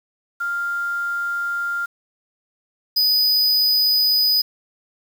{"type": "tone pair in turn", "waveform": ["sine", "square"], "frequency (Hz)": [1397, 4978], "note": ["F6", "D#8"], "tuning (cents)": [0, 0], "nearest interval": "octave + minor seventh", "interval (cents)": 2200, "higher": "second", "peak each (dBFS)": [-21, -15], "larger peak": "second", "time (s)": [[0.4, 1.86], [2.96, 4.42]], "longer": "neither", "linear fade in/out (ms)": 10, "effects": ["7-bit"]}